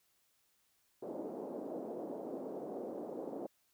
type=band-pass noise; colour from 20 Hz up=pink; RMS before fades=-43 dBFS; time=1.02-3.47 s; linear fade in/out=10 ms; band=260 to 640 Hz; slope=24 dB/octave; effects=white hiss -75 dBFS RMS until 3.73 s